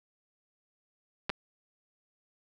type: clicks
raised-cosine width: 0.3 ms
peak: -15 dBFS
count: 2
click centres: 1.295 / 1.3 s
effects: none